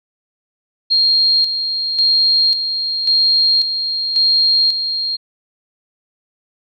sine tone with tremolo, 4226 Hz, C8, 16 cents sharp, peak -10 dBFS, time 0.9-5.17 s, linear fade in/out 20 ms, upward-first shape square, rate 0.92 Hz, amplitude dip 55%, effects none

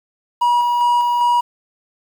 triangle tone with tremolo, 963 Hz, B5, 44 cents flat, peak -10 dBFS, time 0.41-1.41 s, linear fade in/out 10 ms, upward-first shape square, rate 2.5 Hz, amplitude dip 25%, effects 7-bit

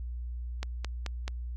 click train, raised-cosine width 0.2 ms, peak -18 dBFS, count 4, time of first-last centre 0.63-1.279 s, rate 4.62 Hz, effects added 60 Hz sine -34 dBFS peak until 1.56 s

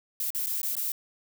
violet noise with dropouts, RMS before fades -30 dBFS, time 0.2-0.92 s, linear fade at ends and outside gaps 1 ms, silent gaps 0.304-0.348 / 0.462-0.469 / 0.616-0.631 / 0.753-0.767 s, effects none

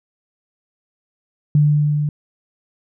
sine tone with level ramp, 148.3 Hz, D3, 17 cents sharp, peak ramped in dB -9 to -17 dBFS, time 1.55-2.09 s, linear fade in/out 2 ms, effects none

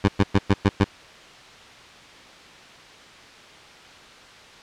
15% pulse tone bursts, 99.4 Hz, G2, 25 cents sharp, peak -8 dBFS, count 6, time 0.04-0.842 s, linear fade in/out 5 ms, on 42 ms, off 110 ms, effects white hiss -45 dBFS RMS until 4.62 s + low-pass 4000 Hz 12 dB/octave

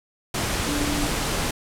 sine tone in noise, 291.3 Hz, D4, 14 cents flat, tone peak -26 dBFS, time 0.67-1.07 s, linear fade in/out 5 ms, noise pink, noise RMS -25 dBFS, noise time 0.34-1.51 s, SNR -4 dB, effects low-pass 11000 Hz 12 dB/octave

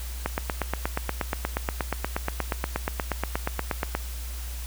click train, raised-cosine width 0.5 ms, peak -10 dBFS, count 32, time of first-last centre 0.26-3.95 s, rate 8.4 Hz, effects added 60 Hz sine -32 dBFS peak until 4.66 s + white hiss -42 dBFS RMS until 4.66 s

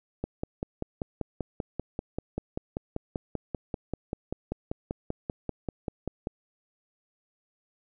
click train, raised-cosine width 2 ms, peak -17 dBFS, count 32, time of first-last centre 0.24-6.271 s, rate 5.14 Hz, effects none

